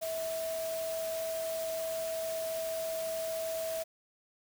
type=tone in noise; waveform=sine; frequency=650 Hz; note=E5; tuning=24 cents flat; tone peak=-33 dBFS; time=0.01-3.84 s; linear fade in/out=20 ms; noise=white; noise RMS=-43 dBFS; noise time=0.01-3.84 s; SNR=+7 dB; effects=none